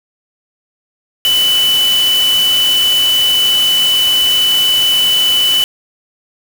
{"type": "tone in noise", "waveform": "sine", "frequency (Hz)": 2987, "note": "F#7", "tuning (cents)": 16, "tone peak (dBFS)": -9, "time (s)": [1.25, 5.64], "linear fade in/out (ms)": 0, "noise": "white", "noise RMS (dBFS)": -21, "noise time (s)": [1.25, 5.64], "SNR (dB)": 9, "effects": []}